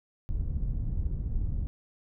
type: low-pass noise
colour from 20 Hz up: pink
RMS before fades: -30 dBFS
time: 0.29-1.67 s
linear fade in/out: 0 ms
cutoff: 100 Hz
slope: 12 dB/octave
effects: none